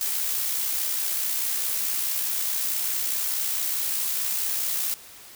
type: noise with amplitude modulation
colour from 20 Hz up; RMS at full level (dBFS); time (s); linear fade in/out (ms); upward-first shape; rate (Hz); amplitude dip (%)
blue; -25; 0.01-4.94; 0; sine; 64.7; 35
effects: white hiss -46 dBFS RMS until 5.35 s